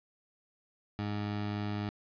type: tone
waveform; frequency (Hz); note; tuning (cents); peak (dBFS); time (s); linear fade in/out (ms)
20% pulse; 103.7; G#2; -2; -28; 0.99-1.89; 0
effects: resampled to 11025 Hz + 11-bit